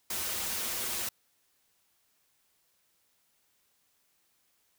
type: noise with comb filter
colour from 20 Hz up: white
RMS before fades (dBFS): -34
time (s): 0.1-1.09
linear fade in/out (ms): 5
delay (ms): 6.9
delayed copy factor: -0.95
effects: white hiss -72 dBFS RMS until 4.78 s